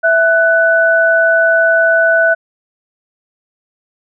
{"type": "tone pair together", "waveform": "sine", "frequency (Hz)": [659.3, 1490.8], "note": ["E5", "F#6"], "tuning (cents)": [0, 13], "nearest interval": "octave + major second", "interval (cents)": 1413, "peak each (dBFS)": [-11, -10], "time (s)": [0.03, 2.35], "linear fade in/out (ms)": 20, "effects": []}